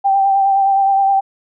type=tone with vibrato; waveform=sine; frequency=784 Hz; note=G5; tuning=in tune; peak=-10 dBFS; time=0.04-1.21 s; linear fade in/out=20 ms; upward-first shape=triangle; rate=9.6 Hz; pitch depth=29 cents each way; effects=none